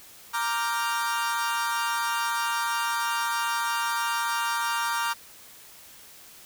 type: chord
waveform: 40% pulse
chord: G minor seventh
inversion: first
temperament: equal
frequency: 932.3 / 1174.7 / 1396.9 / 1568 Hz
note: Bb5 / D6 / F6 / G6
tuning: 0 / 0 / 0 / 0 cents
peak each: -28 / -30 / -31 / -33 dBFS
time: 0.33-5.14 s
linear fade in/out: 20 ms
effects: white hiss -49 dBFS RMS until 6.45 s